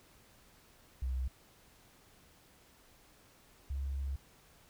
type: tone pair in turn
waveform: sine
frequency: 64.2 / 68.46 Hz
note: C2 / C#2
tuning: -32 / -21 cents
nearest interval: minor second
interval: 111 cents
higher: second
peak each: -31 / -33 dBFS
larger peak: first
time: 1.02-1.28 / 3.7-4.16 s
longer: second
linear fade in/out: 5 ms
effects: tanh soft clip ceiling -29 dBFS + pink hiss -63 dBFS RMS until 4.69 s